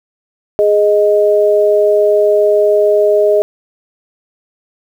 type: tone pair together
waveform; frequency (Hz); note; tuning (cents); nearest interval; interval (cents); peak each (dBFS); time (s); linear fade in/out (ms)
sine; 415.3 / 622.3; G#4 / D#5; 0 / 0; perfect fifth; 700; -10; 0.59-3.42; 0
effects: 7-bit